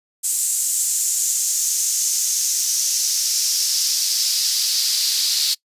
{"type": "noise with high-pass filter sweep", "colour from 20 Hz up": "pink", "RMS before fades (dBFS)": -20, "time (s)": [0.23, 5.55], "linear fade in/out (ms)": 20, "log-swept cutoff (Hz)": [7800, 4400], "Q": 3.4, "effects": ["noise-tail reverb RT60 0.1 s tail -23 dB re dry", "resampled to 32000 Hz"]}